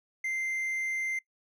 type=tone; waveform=triangle; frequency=2086 Hz; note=C7; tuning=6 cents flat; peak=-28 dBFS; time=0.24-1.19 s; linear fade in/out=5 ms; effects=noise-tail reverb RT60 0.1 s tail -21 dB re dry